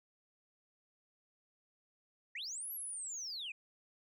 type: linear two-way sweep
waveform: sine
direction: up then down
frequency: 1759 to 11840 to 2377 Hz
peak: -39 dBFS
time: 2.35-3.52 s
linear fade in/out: 5 ms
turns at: 2.72 s
effects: tanh soft clip ceiling -37 dBFS